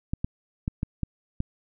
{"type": "clicks", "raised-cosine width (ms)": 5, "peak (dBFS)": -14, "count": 6, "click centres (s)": [0.135, 0.245, 0.679, 0.831, 1.033, 1.404], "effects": []}